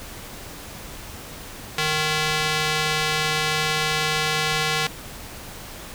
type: tone with band-pass filter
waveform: square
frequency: 154.4 Hz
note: D#3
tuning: 13 cents flat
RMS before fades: -23 dBFS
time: 1.78-4.87 s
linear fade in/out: 2 ms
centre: 3200 Hz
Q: 0.77
effects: pink hiss -38 dBFS RMS until 5.94 s